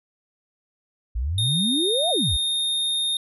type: exponential two-way sweep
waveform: sine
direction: up then down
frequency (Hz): 52.7 to 740 to 52.7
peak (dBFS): -22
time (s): 1.15-2.37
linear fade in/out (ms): 10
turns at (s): 2.1
type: tone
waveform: square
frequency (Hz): 3677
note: A#7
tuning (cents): -24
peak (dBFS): -22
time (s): 1.38-3.17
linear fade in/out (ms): 2
effects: resampled to 32000 Hz